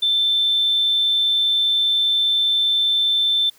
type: tone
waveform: triangle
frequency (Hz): 3545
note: A7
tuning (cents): +12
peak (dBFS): -12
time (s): 0.02-3.5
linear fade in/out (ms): 10
effects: tanh soft clip ceiling -13 dBFS + white hiss -53 dBFS RMS until 3.58 s